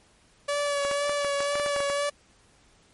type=tone with vibrato; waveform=sawtooth; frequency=572 Hz; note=D5; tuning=46 cents flat; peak=-21 dBFS; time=0.48-2.1 s; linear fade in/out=10 ms; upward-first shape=sine; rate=2 Hz; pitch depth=23 cents each way
type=clicks; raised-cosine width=0.5 ms; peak=-18 dBFS; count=11; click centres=0.85 / 0.913 / 1.095 / 1.247 / 1.405 / 1.555 / 1.598 / 1.662 / 1.763 / 1.804 / 1.9 s
effects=pink hiss -60 dBFS RMS until 2.93 s + MP3 48 kbps